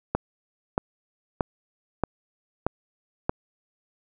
click train, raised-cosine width 1 ms, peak -8 dBFS, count 6, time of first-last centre 0.15-3.295 s, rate 1.59 Hz, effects none

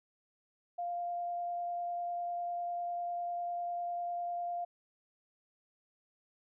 sine tone with vibrato, 698.5 Hz, F5, in tune, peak -34 dBFS, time 0.78-4.65 s, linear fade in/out 10 ms, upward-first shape triangle, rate 10 Hz, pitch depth 9 cents each way, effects none

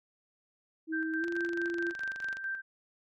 sine tone with pitch glide, 320.1 to 343.1 Hz, D#4 to F4, +49 to -31 cents, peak -32 dBFS, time 0.87-1.94 s, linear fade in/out 50 ms, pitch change +120 cents, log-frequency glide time 1.19-1.26 s
sine tone with tremolo, 1568 Hz, G6, in tune, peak -32 dBFS, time 0.92-2.62 s, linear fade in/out 20 ms, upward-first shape square, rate 4.6 Hz, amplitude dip 50%
click train, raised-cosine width 0.2 ms, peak -28 dBFS, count 28, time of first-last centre 1.24-2.37 s, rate 23.9 Hz
effects none

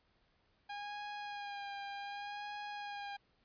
sawtooth tone with vibrato, 814 Hz, G#5, 35 cents flat, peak -38 dBFS, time 0.69-3.17 s, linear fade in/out 10 ms, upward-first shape sine, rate 0.66 Hz, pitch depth 28 cents each way, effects pink hiss -74 dBFS RMS until 3.44 s + resampled to 11025 Hz

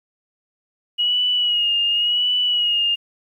sine tone with vibrato, 2895 Hz, F#7, 38 cents flat, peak -16 dBFS, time 0.98-2.96 s, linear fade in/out 20 ms, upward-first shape sine, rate 0.91 Hz, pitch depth 45 cents each way, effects 9-bit

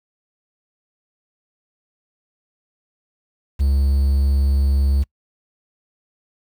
triangle tone with quantisation, 69 Hz, C#2, 7 cents flat, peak -12 dBFS, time 3.59-5.04 s, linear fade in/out 20 ms, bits 7, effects noise-tail reverb RT60 0.1 s tail -26 dB re dry

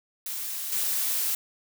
blue noise with level steps, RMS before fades -33 / -27 dBFS, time 0.26-1.35 s, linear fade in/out 2 ms, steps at 0.72 s, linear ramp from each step 5 ms, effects none

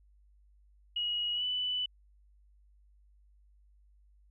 sine tone with pitch glide, 2900 to 2985 Hz, F#7 to F#7, -35 to +15 cents, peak -30 dBFS, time 0.96-1.86 s, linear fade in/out 5 ms, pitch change +50 cents, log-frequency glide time 1.34-1.44 s, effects added 50 Hz sine -60 dBFS peak until 4.3 s

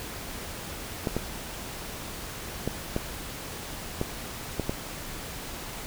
clicks, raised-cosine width 2 ms, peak -13 dBFS, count 7, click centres 1.072 / 1.166 / 2.676 / 2.964 / 4.014 / 4.597 / 4.695 s, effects pink hiss -38 dBFS RMS until 5.86 s

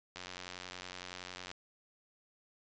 click train, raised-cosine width 0.2 ms, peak -26 dBFS, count 124, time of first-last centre 0.16-1.515 s, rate 90.8 Hz, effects resampled to 16000 Hz

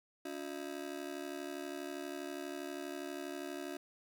30% pulse ring-modulated tone, 321.7 Hz, E4, 42 cents flat, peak -35 dBFS, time 0.25-3.77 s, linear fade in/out 5 ms, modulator 36.2 Hz, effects none

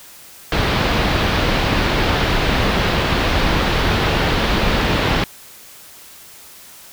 pink low-pass noise, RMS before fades -17 dBFS, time 0.52-5.24 s, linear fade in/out 2 ms, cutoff 4200 Hz, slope 24 dB/octave, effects white hiss -41 dBFS RMS until 6.92 s

